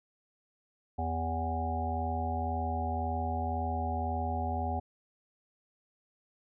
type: harmonic tone with a mistuned harmonic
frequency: 81.9 Hz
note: E2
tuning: 11 cents flat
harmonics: 1 / 3 / 5 / 7 / 9 / 10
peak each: -33 / -39 / -44 / -43 / -35 / -39 dBFS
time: 0.98-4.8 s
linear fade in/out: 10 ms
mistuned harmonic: 5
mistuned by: -22 cents
effects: none